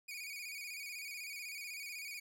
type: tone with vibrato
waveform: sawtooth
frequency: 2349 Hz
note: D7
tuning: in tune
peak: -40 dBFS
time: 0.08-2.2 s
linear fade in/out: 10 ms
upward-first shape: square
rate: 16 Hz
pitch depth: 70 cents each way
effects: none